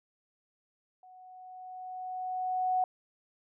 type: tone with level ramp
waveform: sine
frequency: 740 Hz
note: F#5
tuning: in tune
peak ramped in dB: -52 to -24 dBFS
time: 1.03-2.84 s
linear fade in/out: 2 ms
effects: none